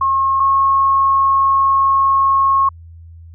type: tone pair in turn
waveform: sine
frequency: 1080 / 1088.8 Hz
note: C#6 / C#6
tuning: -45 / -31 cents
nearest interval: unison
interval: 14 cents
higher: second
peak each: -12 / -10 dBFS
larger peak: second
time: 0.01-0.4 / 0.4-2.69 s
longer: second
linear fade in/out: 5 ms
effects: added 83 Hz sine -35 dBFS peak until 3.34 s